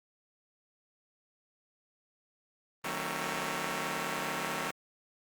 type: chord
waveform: 5% pulse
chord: D# diminished seventh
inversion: none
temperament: just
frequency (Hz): 155.56 / 186.68 / 224 / 268.8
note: D#3 / F#3 / A3 / C4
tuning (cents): 0 / +16 / +31 / +47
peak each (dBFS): -28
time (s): 2.84-4.71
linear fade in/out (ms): 5
effects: Opus 32 kbps